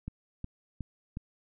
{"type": "click train", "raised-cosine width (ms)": 5, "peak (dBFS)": -24, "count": 4, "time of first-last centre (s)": [0.08, 1.171], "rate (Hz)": 2.75, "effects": []}